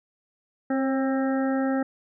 harmonic tone with a mistuned harmonic, 265.9 Hz, C4, 28 cents sharp, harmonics 1 / 2 / 3 / 5 / 6 / 7, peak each -23 / -29 / -33 / -37 / -39 / -40 dBFS, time 0.7-1.83 s, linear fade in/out 5 ms, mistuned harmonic 2, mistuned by +22 cents, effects none

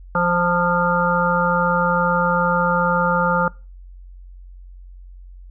harmonic tone with a mistuned harmonic, 174.61 Hz, F3, in tune, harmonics 1 / 3 / 5 / 7 / 8, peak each -22 / -22 / -22 / -22 / -22 dBFS, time 0.15-3.48 s, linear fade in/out 2 ms, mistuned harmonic 5, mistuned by +31 cents, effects noise-tail reverb RT60 0.3 s tail -23 dB re dry + added 45 Hz sine -37 dBFS peak until 5.5 s

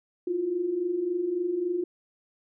sine tone pair together, 332.1 / 355.7 Hz, E4 / F4, +13 / +32 cents, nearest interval minor second, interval 119 cents, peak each -33 / -26 dBFS, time 0.27-1.84 s, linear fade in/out 5 ms, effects none

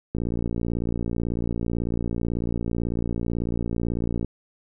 click train, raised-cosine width 3 ms, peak -14 dBFS, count 239, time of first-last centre 0.15-4.246 s, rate 58.1 Hz, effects none

